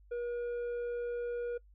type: tone with tanh clipping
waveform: sine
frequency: 479.4 Hz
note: A#4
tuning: 48 cents sharp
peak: -35 dBFS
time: 0.11-1.58 s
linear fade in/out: 10 ms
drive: 6 dB
effects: noise-tail reverb RT60 0.1 s tail -23 dB re dry + added 50 Hz sine -57 dBFS peak until 1.74 s